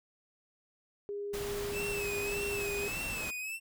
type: tone with pitch glide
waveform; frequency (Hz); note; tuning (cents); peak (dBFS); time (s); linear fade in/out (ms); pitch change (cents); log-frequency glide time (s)
sine; 407 to 404.2; G#4 to G#4; -35 to -47; -35; 1.09-2.88; 0; -12; 1.81-2.65
type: noise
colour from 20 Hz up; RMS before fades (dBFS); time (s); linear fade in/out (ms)
pink; -41; 1.33-3.31; 10
type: tone with vibrato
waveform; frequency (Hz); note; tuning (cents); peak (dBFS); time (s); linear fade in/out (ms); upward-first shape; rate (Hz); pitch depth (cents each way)
45% pulse; 2591; E7; -30; -36; 1.72-3.6; 50; sine; 1.7; 80
effects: none